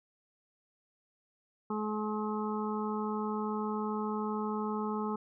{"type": "harmonic tone", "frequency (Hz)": 213.1, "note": "G#3", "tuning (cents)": 45, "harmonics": [1, 2, 4, 5, 6], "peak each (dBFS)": [-34, -37, -40, -41, -42], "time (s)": [1.7, 5.16], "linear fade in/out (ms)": 5, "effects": []}